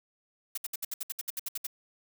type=noise bursts; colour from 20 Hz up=blue; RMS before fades=-34 dBFS; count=13; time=0.55-1.668 s; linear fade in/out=5 ms; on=26 ms; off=65 ms; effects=none